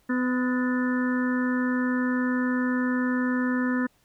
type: harmonic tone with a mistuned harmonic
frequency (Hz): 251.8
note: B3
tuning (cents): +34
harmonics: 1 / 2 / 4 / 5 / 6 / 7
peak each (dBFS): -23 / -35 / -37 / -39 / -36 / -33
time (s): 0.09-3.87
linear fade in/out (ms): 10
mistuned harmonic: 6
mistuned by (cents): -50
effects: pink hiss -65 dBFS RMS until 4.04 s